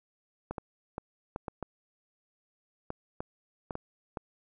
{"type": "clicks", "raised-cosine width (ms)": 1, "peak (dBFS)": -21, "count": 11, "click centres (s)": [0.51, 0.582, 0.981, 1.361, 1.482, 1.627, 2.904, 3.205, 3.708, 3.754, 4.172], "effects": []}